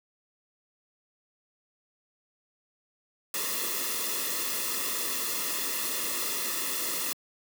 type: noise with comb filter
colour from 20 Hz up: white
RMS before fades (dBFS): -31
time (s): 3.34-7.13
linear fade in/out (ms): 2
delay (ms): 1.3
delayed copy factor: -0.8
effects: high-pass 200 Hz 12 dB/octave